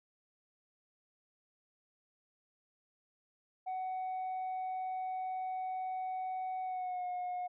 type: tone with pitch glide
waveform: sine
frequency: 747 to 722 Hz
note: F#5 to F#5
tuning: +16 to -43 cents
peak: -33 dBFS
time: 3.66-7.48 s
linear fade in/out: 20 ms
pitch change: -59 cents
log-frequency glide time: 6.63-7.05 s
effects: tanh soft clip ceiling -34 dBFS